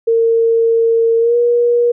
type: tone with pitch glide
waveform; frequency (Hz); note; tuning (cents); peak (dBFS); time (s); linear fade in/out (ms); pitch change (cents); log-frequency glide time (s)
sine; 457.5 to 478; A#4 to A#4; -32 to +43; -9; 0.07-1.92; 10; +75; 1.19-1.36
effects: none